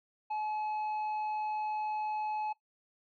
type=tone with tanh clipping; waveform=triangle; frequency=854 Hz; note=G#5; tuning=48 cents sharp; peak=-33 dBFS; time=0.3-2.53 s; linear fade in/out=10 ms; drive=9 dB; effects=noise-tail reverb RT60 0.1 s tail -17 dB re dry + MP3 64 kbps